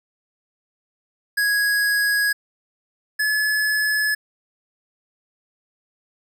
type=tone pair in turn; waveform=square; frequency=1661.2 / 1711.9 Hz; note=G#6 / A6; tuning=0 / -48 cents; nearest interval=minor second; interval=52 cents; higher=second; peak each=-18 / -19 dBFS; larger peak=first; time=1.37-2.33 / 3.19-4.15 s; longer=neither; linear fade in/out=10 ms; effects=none